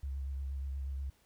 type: tone with vibrato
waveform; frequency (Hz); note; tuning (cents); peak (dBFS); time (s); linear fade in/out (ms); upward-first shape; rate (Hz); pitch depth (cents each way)
sine; 68.1; C#2; -30; -35; 0.03-1.1; 5; sine; 8.4; 33
effects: pink hiss -69 dBFS RMS until 1.25 s